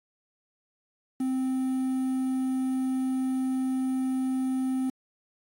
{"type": "tone with quantisation", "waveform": "triangle", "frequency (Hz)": 260.3, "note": "C4", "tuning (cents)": -9, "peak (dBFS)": -23, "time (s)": [1.2, 4.9], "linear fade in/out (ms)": 5, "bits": 8, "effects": ["AAC 64 kbps"]}